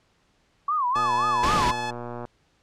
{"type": "tone with vibrato", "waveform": "sine", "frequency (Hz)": 1100, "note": "C#6", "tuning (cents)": -14, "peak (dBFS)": -21, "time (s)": [0.68, 1.72], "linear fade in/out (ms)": 5, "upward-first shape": "sine", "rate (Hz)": 3.8, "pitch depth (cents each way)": 220}
{"type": "tone", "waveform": "sawtooth", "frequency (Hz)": 860, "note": "A5", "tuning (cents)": -40, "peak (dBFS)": -24, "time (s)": [0.95, 1.91], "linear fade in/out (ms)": 10}
{"type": "click train", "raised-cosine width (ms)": 1, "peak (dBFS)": -21, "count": 156, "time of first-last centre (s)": [0.96, 2.252], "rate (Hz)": 120}
{"type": "noise", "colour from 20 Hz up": "pink", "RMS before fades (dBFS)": -26, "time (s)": [1.43, 1.71], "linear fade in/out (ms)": 5}
{"effects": ["pink hiss -65 dBFS RMS until 2.62 s", "low-pass 6000 Hz 12 dB/octave"]}